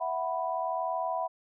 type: chord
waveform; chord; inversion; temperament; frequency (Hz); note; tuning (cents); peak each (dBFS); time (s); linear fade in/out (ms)
sine; E suspended second; none; equal; 659.3 / 740 / 987.8; E5 / F#5 / B5; 0 / 0 / 0; -33; 0-1.28; 20
effects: none